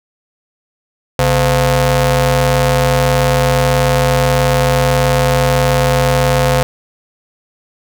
sawtooth ring-modulated tone, 189.2 Hz, F#3, 39 cents sharp, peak -3 dBFS, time 1.19-6.63 s, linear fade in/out 0 ms, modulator 323 Hz, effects none

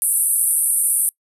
pink band-pass noise, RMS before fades -18 dBFS, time 0.02-1.09 s, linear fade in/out 0 ms, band 8800 to 12000 Hz, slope 96 dB/octave, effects noise-tail reverb RT60 0.1 s tail -25 dB re dry

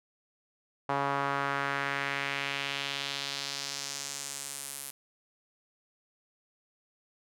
sawtooth tone with band-pass filter sweep, 139.7 Hz, C#3, 14 cents sharp, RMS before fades -34 dBFS, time 0.89-4.91 s, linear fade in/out 5 ms, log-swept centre 950 to 11000 Hz, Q 1.8, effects none

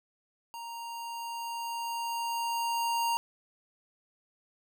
square tone with level ramp, 932.3 Hz, A#5, in tune, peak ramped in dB -40 to -27 dBFS, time 0.54-3.17 s, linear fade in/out 0 ms, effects none

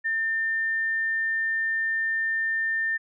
sine tone, 1800 Hz, A6, 39 cents sharp, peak -23 dBFS, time 0.04-2.98 s, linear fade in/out 20 ms, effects none

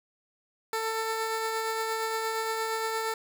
15% pulse tone with tremolo, 445.4 Hz, A4, 21 cents sharp, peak -21 dBFS, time 0.73-3.14 s, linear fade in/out 2 ms, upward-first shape triangle, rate 8.6 Hz, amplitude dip 30%, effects none

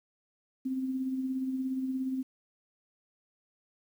sine tone with tremolo, 261.6 Hz, C4, in tune, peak -28 dBFS, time 0.65-2.23 s, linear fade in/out 10 ms, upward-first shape sine, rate 17 Hz, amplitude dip 40%, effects 10-bit

